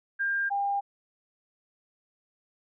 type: tone pair in turn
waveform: sine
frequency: 1600 / 801.6 Hz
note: G6 / G5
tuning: +35 / +38 cents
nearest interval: octave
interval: 1197 cents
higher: first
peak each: -25 dBFS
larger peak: neither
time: 0.19-0.5 / 0.5-0.81 s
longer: neither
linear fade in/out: 20 ms
effects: none